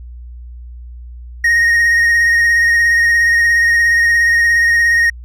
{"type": "tone with vibrato", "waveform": "triangle", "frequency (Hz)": 1864.7, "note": "A#6", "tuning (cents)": 0, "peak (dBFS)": -7, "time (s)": [1.44, 5.1], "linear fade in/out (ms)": 5, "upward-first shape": "triangle", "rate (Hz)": 17, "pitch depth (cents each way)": 23, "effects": ["added 60 Hz sine -29 dBFS peak until 5.24 s"]}